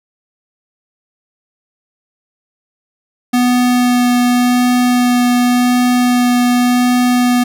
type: tone with vibrato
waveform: square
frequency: 246.2 Hz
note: B3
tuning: 5 cents flat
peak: -10 dBFS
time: 3.33-7.44 s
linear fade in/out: 10 ms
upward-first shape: sine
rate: 0.89 Hz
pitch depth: 8 cents each way
effects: none